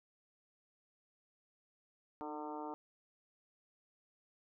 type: harmonic tone with a mistuned harmonic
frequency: 150 Hz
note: D3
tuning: 37 cents sharp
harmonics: 2 / 3 / 4 / 5 / 6 / 7 / 8 / 9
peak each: -46 / -49 / -52 / -49 / -46 / -56 / -53 / -60 dBFS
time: 2.21-2.74 s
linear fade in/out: 0 ms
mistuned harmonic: 2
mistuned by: +29 cents
effects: none